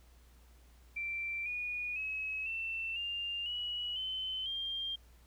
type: tone with pitch steps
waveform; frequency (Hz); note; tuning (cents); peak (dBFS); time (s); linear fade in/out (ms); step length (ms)
sine; 2349 / 2454 / 2565 / 2680 / 2800 / 2926 / 3057 / 3194; D7 / D#7 / E7 / E7 / F7 / F#7 / G7 / G7; 0 / -25 / -48 / +28 / +4 / -20 / -44 / +32; -35; 0.96-4.96; 10; 500
effects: added 60 Hz sine -58 dBFS peak until 5.26 s + pink hiss -67 dBFS RMS until 5.26 s